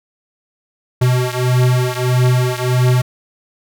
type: beating tone pair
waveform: square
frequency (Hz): 124.9 / 126.5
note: B2 / B2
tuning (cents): +20 / +42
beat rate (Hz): 1.6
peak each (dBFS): -15 / -17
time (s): 1.01-3.02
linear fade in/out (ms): 10
effects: none